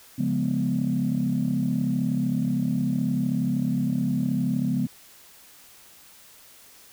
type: chord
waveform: sine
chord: C# dominant seventh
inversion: none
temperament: equal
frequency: 138.59 / 174.61 / 207.7 / 246.9 Hz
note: C#3 / E#3 / G#3 / B3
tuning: 0 / 0 / 0 / 0 cents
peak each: -28 / -28 / -27 / -25 dBFS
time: 0.18-4.87 s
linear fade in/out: 10 ms
effects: tanh soft clip ceiling -14 dBFS + white hiss -51 dBFS RMS until 6.92 s